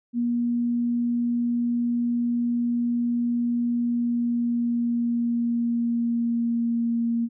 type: tone with pitch glide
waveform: sine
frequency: 238.7 to 233 Hz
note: A#3 to A#3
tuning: +41 to -1 cents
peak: -21 dBFS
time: 0.13-7.29 s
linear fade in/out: 50 ms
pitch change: -42 cents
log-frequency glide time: 3.81-7.02 s
effects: none